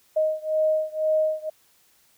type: beating tone pair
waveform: sine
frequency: 623 / 625 Hz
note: D#5 / D#5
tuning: +2 / +8 cents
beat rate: 2 Hz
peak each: -23 / -24 dBFS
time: 0.16-1.5 s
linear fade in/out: 10 ms
effects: white hiss -61 dBFS RMS until 2.17 s